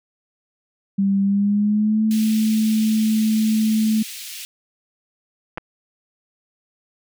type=tone with pitch glide; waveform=sine; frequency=196.8 to 218.4 Hz; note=G3 to A3; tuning=+7 to -13 cents; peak=-15 dBFS; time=0.98-4.03 s; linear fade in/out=10 ms; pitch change=+180 cents; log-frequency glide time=1.22-2.04 s
type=high-pass noise; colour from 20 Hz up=pink; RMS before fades=-34 dBFS; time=2.11-4.45 s; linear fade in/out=0 ms; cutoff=2500 Hz; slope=24 dB/octave
type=clicks; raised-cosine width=0.5 ms; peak=-14 dBFS; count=2; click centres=5.575 / 5.581 s
effects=none